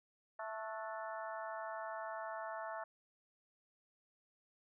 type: harmonic tone with a mistuned harmonic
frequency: 220.1 Hz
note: A3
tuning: 1 cent sharp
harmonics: 3 / 4 / 5 / 6 / 7 / 8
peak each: -45 / -47 / -49 / -51 / -52 / -53 dBFS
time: 0.39-2.84 s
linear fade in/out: 5 ms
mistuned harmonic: 7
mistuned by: -78 cents
effects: none